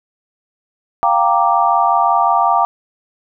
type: chord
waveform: sine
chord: G minor seventh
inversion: third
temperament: equal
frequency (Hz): 698.5 / 784 / 932.3 / 1174.7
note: F5 / G5 / Bb5 / D6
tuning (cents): 0 / 0 / 0 / 0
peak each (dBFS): -16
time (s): 1.03-2.65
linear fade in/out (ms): 0
effects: none